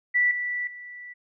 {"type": "tone with level steps", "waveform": "sine", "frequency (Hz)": 1964, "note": "B6", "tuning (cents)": -10, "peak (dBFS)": [-18, -26, -38], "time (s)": [0.14, 1.14], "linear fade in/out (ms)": 20, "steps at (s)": [0.31, 0.67], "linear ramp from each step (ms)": 2, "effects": []}